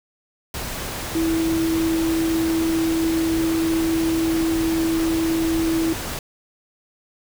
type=tone in noise; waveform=sine; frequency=326.5 Hz; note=E4; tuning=17 cents flat; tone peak=-18 dBFS; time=1.15-5.93 s; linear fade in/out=2 ms; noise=pink; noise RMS=-29 dBFS; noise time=0.54-6.19 s; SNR=+8 dB; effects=none